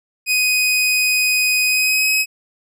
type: tone with pitch glide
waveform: sawtooth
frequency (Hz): 2500 to 2545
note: D#7 to D#7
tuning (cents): +8 to +39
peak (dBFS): -11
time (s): 0.26-2.26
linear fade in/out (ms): 50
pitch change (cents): +31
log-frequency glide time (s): 1.65-2.11
effects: none